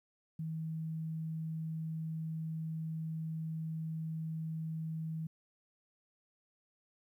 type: tone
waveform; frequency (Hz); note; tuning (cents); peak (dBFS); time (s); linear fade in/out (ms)
sine; 160; D#3; +49; -36; 0.39-5.27; 5
effects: 12-bit